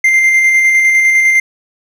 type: tone with tremolo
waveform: triangle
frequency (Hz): 2093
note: C7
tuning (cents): 0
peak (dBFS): -4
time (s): 0.04-1.4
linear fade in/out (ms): 5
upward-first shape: square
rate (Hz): 9.9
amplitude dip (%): 25
effects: none